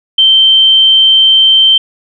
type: tone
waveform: sine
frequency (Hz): 3120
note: G7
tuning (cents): -9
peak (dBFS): -3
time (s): 0.18-1.78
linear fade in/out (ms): 5
effects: none